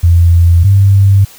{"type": "tone pair in turn", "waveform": "sine", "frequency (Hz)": [85.4, 98.42], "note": ["F2", "G2"], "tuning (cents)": [-38, 7], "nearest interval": "major second", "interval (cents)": 245, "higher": "second", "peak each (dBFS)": -3, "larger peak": "neither", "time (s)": [[0.03, 0.64], [0.64, 1.25]], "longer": "neither", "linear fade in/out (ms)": 10, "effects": ["white hiss -37 dBFS RMS until 1.38 s"]}